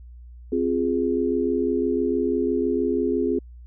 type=chord; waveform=sine; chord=F minor; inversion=second; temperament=equal; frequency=261.6 / 349.2 / 415.3 Hz; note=C4 / F4 / Ab4; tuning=0 / 0 / 0 cents; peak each=-24 / -25 / -24 dBFS; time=0.52-3.39 s; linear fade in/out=5 ms; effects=added 60 Hz sine -40 dBFS peak until 3.66 s